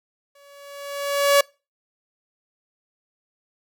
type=tone with exponential growth; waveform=sawtooth; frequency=566 Hz; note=C#5; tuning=36 cents sharp; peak=-8 dBFS; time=0.35-1.41 s; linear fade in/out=5 ms; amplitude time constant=230 ms; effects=noise-tail reverb RT60 0.3 s tail -25 dB re dry